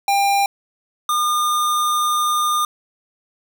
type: tone pair in turn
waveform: square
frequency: 798 / 1212 Hz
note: G5 / D#6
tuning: +31 / -46 cents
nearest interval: perfect fifth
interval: 723 cents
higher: second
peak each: -15 / -17 dBFS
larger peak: first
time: 0.08-0.46 / 1.09-2.65 s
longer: second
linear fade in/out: 2 ms
effects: none